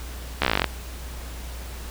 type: slowing click train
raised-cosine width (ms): 0.3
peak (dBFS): -3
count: 13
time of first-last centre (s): 0.42-0.643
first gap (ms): 14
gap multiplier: 1.05
effects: added 60 Hz sine -34 dBFS peak until 1.9 s + pink hiss -41 dBFS RMS until 1.9 s